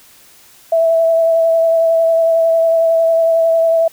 sine tone with vibrato, 658 Hz, E5, 3 cents flat, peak -9 dBFS, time 0.72-3.88 s, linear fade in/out 5 ms, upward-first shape sine, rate 11 Hz, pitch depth 15 cents each way, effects white hiss -45 dBFS RMS until 3.92 s

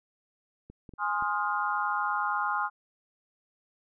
clicks, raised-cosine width 3 ms, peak -33 dBFS, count 4, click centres 0.7 / 0.892 / 0.937 / 1.224 s
sine chord, F minor seventh, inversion first, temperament equal with one note detuned, 830.6 / 1046.5 / 1244.5 / 1413.1 Hz, Ab5 / C6 / Eb6 / F6, 0 / 0 / 0 / +20 cents, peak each -32 dBFS, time 0.98-2.7 s, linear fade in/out 50 ms
effects none

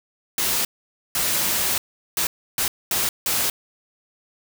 white noise bursts at uneven times, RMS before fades -22 dBFS, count 6, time 0.38-0.65 / 1.15-1.78 / 2.17-2.27 / 2.58-2.68 / 2.91-3.09 / 3.26-3.5 s, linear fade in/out 2 ms, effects none

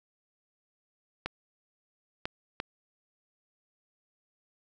clicks, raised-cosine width 0.3 ms, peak -16 dBFS, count 3, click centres 1.26 / 2.255 / 2.601 s, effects none

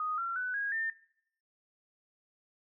sine tone with pitch steps, 1244.5 / 1365 / 1497.2 / 1642.1 / 1801.1 Hz, D#6 / F6 / F#6 / G#6 / A6, 0 / -40 / +20 / -20 / +40 cents, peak -31 dBFS, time 0-0.9 s, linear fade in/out 2 ms, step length 180 ms, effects noise-tail reverb RT60 0.7 s tail -20 dB re dry

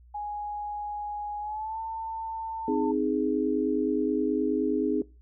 sine tone with pitch glide, 830.6 to 895.4 Hz, G#5 to A5, 0 to +30 cents, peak -31 dBFS, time 0.14-2.92 s, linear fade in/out 10 ms, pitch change +130 cents, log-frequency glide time 1.4-1.8 s
sine chord, Ab major, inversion first, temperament equal, 261.6 / 311.1 / 415.3 Hz, C4 / Eb4 / Ab4, 0 / 0 / 0 cents, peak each -28 dBFS, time 2.68-5.02 s, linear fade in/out 2 ms
effects noise-tail reverb RT60 0.3 s tail -21 dB re dry + added 60 Hz sine -51 dBFS peak until 5.21 s

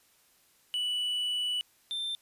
triangle tone pair in turn, 2960 / 3572 Hz, F#7 / A7, 0 / +25 cents, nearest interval minor third, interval 325 cents, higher second, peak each -27 / -30 dBFS, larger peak first, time 0.74-1.61 / 1.91-2.15 s, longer first, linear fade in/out 0 ms, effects white hiss -65 dBFS RMS until 2.21 s + resampled to 32000 Hz

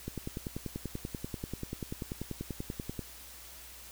click train, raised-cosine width 3 ms, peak -23 dBFS, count 31, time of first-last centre 0.08-2.993 s, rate 10.3 Hz, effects added 60 Hz sine -56 dBFS peak until 3.91 s + white hiss -50 dBFS RMS until 3.91 s

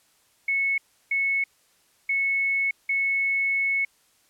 sine tone bursts at uneven times, 2200 Hz, C#7, 14 cents flat, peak -21 dBFS, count 4, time 0.48-0.78 / 1.11-1.44 / 2.09-2.71 / 2.89-3.85 s, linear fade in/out 5 ms, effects white hiss -63 dBFS RMS until 4.29 s + low-pass 12000 Hz 12 dB/octave

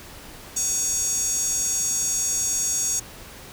square tone with high-pass filter, 510 Hz, C5, 44 cents flat, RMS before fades -24 dBFS, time 0.56-3 s, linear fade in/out 10 ms, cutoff 6700 Hz, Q 7.3, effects pink hiss -42 dBFS RMS until 3.52 s

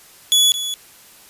sawtooth tone with echo, 3400 Hz, G#7, 40 cents sharp, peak -8 dBFS, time 0.32-0.52 s, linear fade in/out 0 ms, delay 220 ms, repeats 1, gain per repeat -11 dB, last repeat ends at 0.74 s, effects white hiss -46 dBFS RMS until 1.29 s + resampled to 32000 Hz

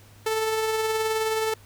sawtooth tone with tremolo, 440 Hz, A4, in tune, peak -18 dBFS, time 0.26-1.54 s, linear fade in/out 5 ms, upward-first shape sine, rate 19 Hz, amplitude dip 30%, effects added 102 Hz sine -50 dBFS peak until 1.65 s + pink hiss -54 dBFS RMS until 1.65 s

